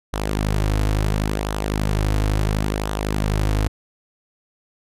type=tone with flanger; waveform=sawtooth; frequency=51.91 Hz; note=G#1; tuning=in tune; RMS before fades=-21 dBFS; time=0.13-3.68 s; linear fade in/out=5 ms; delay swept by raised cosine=0.41 to 5.21 ms; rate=0.72 Hz; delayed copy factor=-0.5; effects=resampled to 32000 Hz